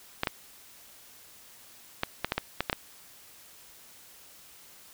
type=clicks; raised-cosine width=0.3 ms; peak=-10 dBFS; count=9; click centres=0.234 / 0.272 / 2.034 / 2.246 / 2.321 / 2.38 / 2.606 / 2.698 / 2.729 s; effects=white hiss -53 dBFS RMS until 4.93 s